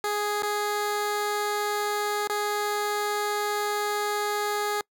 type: tone with dropouts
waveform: 15% pulse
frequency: 415.3 Hz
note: G#4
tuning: in tune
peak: -19 dBFS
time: 0.04-4.81 s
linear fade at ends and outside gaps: 1 ms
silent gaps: 0.423-0.432 / 2.273-2.297 s
effects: noise-tail reverb RT60 0.1 s tail -26 dB re dry